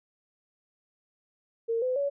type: tone with pitch steps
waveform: sine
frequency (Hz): 458.3 / 508.5 / 564.2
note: A#4 / C5 / C#5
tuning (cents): -29 / -50 / +30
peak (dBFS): -25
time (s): 1.68-2.1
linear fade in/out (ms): 20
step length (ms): 140
effects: none